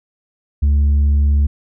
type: tone with tanh clipping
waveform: sine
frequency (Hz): 72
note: D2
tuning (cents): -34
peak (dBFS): -11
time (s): 0.62-1.47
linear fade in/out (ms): 10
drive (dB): 3
effects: none